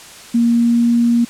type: tone with pitch glide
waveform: sine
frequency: 234.6 to 236 Hz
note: A#3 to A#3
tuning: +11 to +22 cents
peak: -10 dBFS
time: 0.34-1.25 s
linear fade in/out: 10 ms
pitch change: +11 cents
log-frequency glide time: 0.46-0.87 s
effects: white hiss -37 dBFS RMS until 1.29 s + low-pass 9000 Hz 12 dB/octave